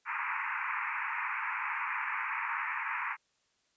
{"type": "band-pass noise", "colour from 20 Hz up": "pink", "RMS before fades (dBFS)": -35, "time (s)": [0.05, 3.17], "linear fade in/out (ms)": 50, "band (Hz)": [880, 2500], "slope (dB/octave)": 96, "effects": ["white hiss -74 dBFS RMS until 3.76 s", "resampled to 16000 Hz"]}